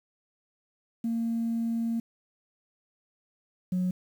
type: tone pair in turn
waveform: sine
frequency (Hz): 230 / 182.55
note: A#3 / F#3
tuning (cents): -23 / -23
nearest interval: major third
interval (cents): 400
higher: first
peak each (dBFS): -25 / -23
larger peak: second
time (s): 1.04-2 / 3.72-3.91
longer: first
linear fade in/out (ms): 5
effects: tanh soft clip ceiling -22 dBFS + 9-bit